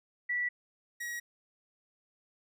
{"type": "tone pair in turn", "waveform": ["sine", "45% pulse"], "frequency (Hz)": [1955, 1905.9], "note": ["B6", "A#6"], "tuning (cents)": [-18, 38], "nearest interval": "unison", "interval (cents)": 44, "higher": "first", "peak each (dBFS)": [-29, -36], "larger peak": "first", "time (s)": [[0.29, 0.49], [1, 1.2]], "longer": "neither", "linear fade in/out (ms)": 10, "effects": []}